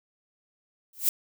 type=noise with exponential growth; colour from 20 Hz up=violet; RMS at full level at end=-18 dBFS; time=0.93-1.09 s; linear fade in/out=2 ms; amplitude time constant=33 ms; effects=none